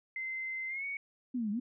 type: tone with pitch glide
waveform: sine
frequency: 2070 to 2231 Hz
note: C7 to C#7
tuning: -19 to +11 cents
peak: -35 dBFS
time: 0.16-0.97 s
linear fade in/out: 2 ms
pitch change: +130 cents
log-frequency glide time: 0.68-0.85 s
type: exponential two-way sweep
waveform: sine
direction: down then up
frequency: 260 to 199.3 to 260 Hz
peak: -31 dBFS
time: 1.34-1.6 s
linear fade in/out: 10 ms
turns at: 1.51 s
effects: none